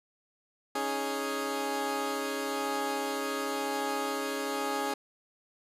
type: chord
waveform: 15% pulse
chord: C# suspended second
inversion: none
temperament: equal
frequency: 277.2 / 311.1 / 415.3 Hz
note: C#4 / D#4 / G#4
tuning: 0 / 0 / 0 cents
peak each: -28 / -33 / -27 dBFS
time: 0.75-4.94 s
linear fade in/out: 5 ms
effects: resampled to 32000 Hz